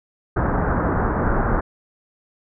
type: low-pass noise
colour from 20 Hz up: pink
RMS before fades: -20 dBFS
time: 0.36-1.61 s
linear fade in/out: 10 ms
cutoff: 1600 Hz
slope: 48 dB/octave
effects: none